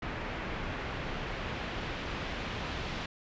pink noise with low-pass filter sweep, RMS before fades -37 dBFS, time 0.02-3.06 s, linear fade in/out 5 ms, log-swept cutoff 2200 to 3400 Hz, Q 1.1, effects resampled to 16000 Hz

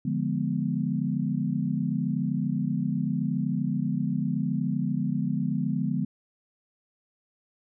sine chord, D diminished seventh, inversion none, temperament equal, 146.83 / 174.61 / 207.7 / 246.9 Hz, D3 / F3 / Ab3 / Cb4, 0 / 0 / 0 / 0 cents, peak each -30 dBFS, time 0.05-6.05 s, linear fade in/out 5 ms, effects none

